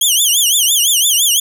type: tone with vibrato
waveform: 15% pulse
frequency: 3174 Hz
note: G7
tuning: 21 cents sharp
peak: -3 dBFS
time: 0.01-1.4 s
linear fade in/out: 5 ms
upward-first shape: triangle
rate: 5.9 Hz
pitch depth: 230 cents each way
effects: none